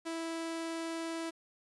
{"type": "tone with vibrato", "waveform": "sawtooth", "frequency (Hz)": 328.9, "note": "E4", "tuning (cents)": -4, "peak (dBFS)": -32, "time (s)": [0.05, 1.31], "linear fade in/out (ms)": 20, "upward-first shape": "triangle", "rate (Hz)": 20, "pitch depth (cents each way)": 11, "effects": ["resampled to 24000 Hz", "10-bit"]}